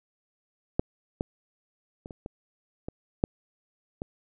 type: clicks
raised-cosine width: 2 ms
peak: -9 / -14 / -26 / -27 / -23 / -21 / -8 / -20 dBFS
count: 8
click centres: 0.795 / 1.209 / 2.059 / 2.108 / 2.261 / 2.885 / 3.239 / 4.019 s
effects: none